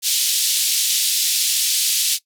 pink band-pass noise, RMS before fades -19 dBFS, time 0.02-2.19 s, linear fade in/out 50 ms, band 3300 to 14000 Hz, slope 24 dB/octave, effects noise-tail reverb RT60 0.1 s tail -19 dB re dry

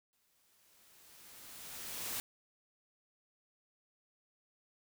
white noise with exponential growth, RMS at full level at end -38 dBFS, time 0.13-2.2 s, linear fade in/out 0 ms, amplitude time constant 450 ms, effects none

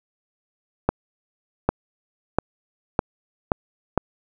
accelerating click train, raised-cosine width 1 ms, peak -3 dBFS, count 6, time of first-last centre 0.89-3.977 s, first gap 800 ms, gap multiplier 0.87, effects none

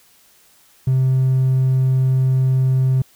triangle tone, 130.81 Hz, C3, in tune, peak -10 dBFS, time 0.87-3.02 s, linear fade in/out 5 ms, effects tanh soft clip ceiling -8 dBFS + white hiss -53 dBFS RMS until 3.15 s

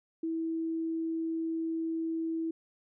sine tone, 326.1 Hz, E4, 19 cents flat, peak -30 dBFS, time 0.23-2.51 s, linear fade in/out 5 ms, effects none

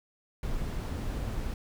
brown noise, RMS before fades -33 dBFS, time 0.43-1.54 s, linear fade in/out 2 ms, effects none

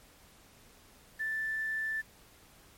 sine tone with quantisation, 1763 Hz, A6, 3 cents sharp, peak -31 dBFS, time 1.19-2.02 s, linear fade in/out 20 ms, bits 9, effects pink hiss -59 dBFS RMS until 2.77 s + MP3 64 kbps

